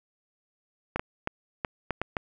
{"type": "clicks", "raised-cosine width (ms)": 0.5, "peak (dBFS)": -13, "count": 7, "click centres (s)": [0.96, 0.995, 1.274, 1.648, 1.907, 2.016, 2.168], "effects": []}